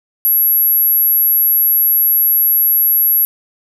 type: tone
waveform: sine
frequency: 11620 Hz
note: F#9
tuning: 32 cents flat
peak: -9 dBFS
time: 0.25-3.25 s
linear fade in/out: 0 ms
effects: none